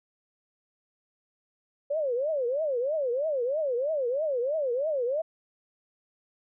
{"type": "tone with vibrato", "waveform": "sine", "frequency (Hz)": 550, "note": "C#5", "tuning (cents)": -14, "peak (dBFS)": -25, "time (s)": [1.9, 5.22], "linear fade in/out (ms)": 10, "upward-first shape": "triangle", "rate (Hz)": 3.1, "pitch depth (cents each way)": 300, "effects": []}